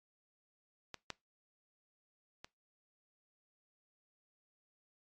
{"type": "clicks", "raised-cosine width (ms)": 0.2, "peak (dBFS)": [-26, -22, -30], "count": 3, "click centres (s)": [0.943, 1.103, 2.445], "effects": ["noise-tail reverb RT60 0.2 s tail -23 dB re dry", "AAC 32 kbps"]}